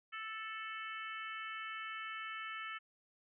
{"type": "harmonic tone with a mistuned harmonic", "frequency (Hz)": 440, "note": "A4", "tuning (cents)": 0, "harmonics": [3, 4, 5, 6, 7], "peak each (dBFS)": [-45, -47, -49, -51, -52], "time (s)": [0.12, 2.79], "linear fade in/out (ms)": 20, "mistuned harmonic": 7, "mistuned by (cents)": -26, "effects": []}